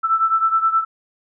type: beating tone pair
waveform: sine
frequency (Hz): 1323 / 1332.5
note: E6 / E6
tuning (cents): +6 / +18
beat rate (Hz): 9.5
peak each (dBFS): -16 / -20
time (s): 0.03-0.85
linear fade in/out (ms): 20
effects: none